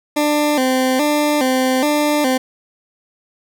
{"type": "tone with vibrato", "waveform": "20% pulse", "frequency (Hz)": 277.2, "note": "C#4", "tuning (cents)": 0, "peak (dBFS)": -9, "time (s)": [0.16, 2.38], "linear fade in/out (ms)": 10, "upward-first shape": "square", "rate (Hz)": 1.2, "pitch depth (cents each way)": 120, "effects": []}